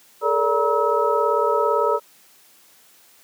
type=tone cluster; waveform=sine; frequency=422.9 / 460.8 / 578 / 951 / 1293 Hz; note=G#4 / A#4 / D5 / A#5 / E6; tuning=+31 / -20 / -28 / +34 / -34 cents; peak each=-23 dBFS; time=0.21-2 s; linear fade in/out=50 ms; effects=white hiss -53 dBFS RMS until 3.23 s + high-pass 150 Hz 12 dB/octave